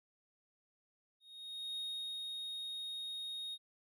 triangle tone with ADSR envelope, 3729 Hz, A#7, in tune, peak -37 dBFS, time 1.2-3.58 s, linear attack 570 ms, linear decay 430 ms, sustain -2 dB, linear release 46 ms, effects none

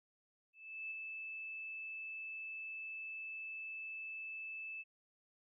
sine tone with ADSR envelope, 2626 Hz, E7, 7 cents flat, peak -40 dBFS, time 0.53-4.84 s, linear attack 380 ms, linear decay 12 ms, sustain -3 dB, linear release 33 ms, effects none

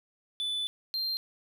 triangle tone pair in turn, 3488 / 4174 Hz, A7 / C8, -16 / -5 cents, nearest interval minor third, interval 311 cents, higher second, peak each -28 dBFS, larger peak neither, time 0.4-0.67 / 0.94-1.17 s, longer first, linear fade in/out 0 ms, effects none

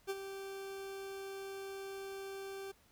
40% pulse tone with ADSR envelope, 390.3 Hz, G4, 8 cents flat, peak -33 dBFS, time 0.07-2.72 s, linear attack 31 ms, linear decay 38 ms, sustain -9 dB, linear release 11 ms, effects pink hiss -68 dBFS RMS until 2.91 s

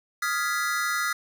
square chord, F half-diminished seventh, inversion third, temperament equal with one note detuned, 1244.5 / 1396.9 / 1678.6 / 1975.5 Hz, Eb6 / F6 / Ab6 / Cb7, 0 / 0 / +18 / 0 cents, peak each -31 / -30 / -33 / -31 dBFS, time 0.22-1.13 s, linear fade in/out 5 ms, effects none

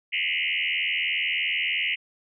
sine tone with frequency modulation, 2489 Hz, D#7, in tune, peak -23 dBFS, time 0.12-1.96 s, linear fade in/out 20 ms, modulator 83.2 Hz, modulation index 5.8, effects none

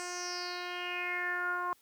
10% pulse tone with low-pass filter sweep, 356.1 Hz, F4, 34 cents sharp, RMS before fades -36 dBFS, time 0-1.73 s, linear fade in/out 0 ms, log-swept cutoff 7600 to 1100 Hz, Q 6.1, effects white hiss -66 dBFS RMS until 1.81 s + high-pass 60 Hz 12 dB/octave

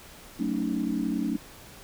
sine chord, D# half-diminished seventh, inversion first, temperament just, 186.68 / 224 / 280 / 311.1 Hz, F#3 / A3 / C#4 / D#4, +16 / +31 / +18 / 0 cents, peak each -33 / -30 / -30 / -32 dBFS, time 0.39-1.37 s, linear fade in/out 10 ms, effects pink hiss -48 dBFS RMS until 1.83 s

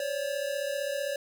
square tone pair together, 538.5 / 574 Hz, C5 / D5, +50 / -40 cents, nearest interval minor second, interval 110 cents, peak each -35 / -32 dBFS, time 0-1.16 s, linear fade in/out 2 ms, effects none

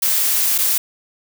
blue noise with dropouts, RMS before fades -17 dBFS, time 0.02-0.78 s, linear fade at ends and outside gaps 5 ms, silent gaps 0.581-0.585 s, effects none

